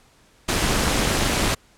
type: noise with amplitude modulation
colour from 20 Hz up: pink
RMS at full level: -17 dBFS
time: 0.48-1.55 s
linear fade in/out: 10 ms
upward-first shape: sine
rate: 251 Hz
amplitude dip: 80%
effects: pink hiss -56 dBFS RMS until 1.77 s + low-pass 10000 Hz 12 dB/octave